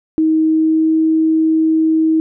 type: tone with pitch glide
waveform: sine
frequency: 316.3 to 318.7 Hz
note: D#4 to D#4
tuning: +29 to +42 cents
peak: -10 dBFS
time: 0.18-2.2 s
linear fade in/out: 0 ms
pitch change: +13 cents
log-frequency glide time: 0.46-0.96 s
effects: none